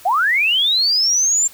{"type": "linear sweep", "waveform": "sine", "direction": "up", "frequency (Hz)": [662, 7400], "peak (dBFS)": -13, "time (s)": [0.05, 1.48], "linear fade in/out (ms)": 10, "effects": ["white hiss -43 dBFS RMS until 1.53 s"]}